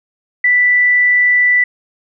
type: tone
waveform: sine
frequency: 1975.5 Hz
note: B6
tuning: in tune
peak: -8 dBFS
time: 0.44-1.64 s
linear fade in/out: 5 ms
effects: none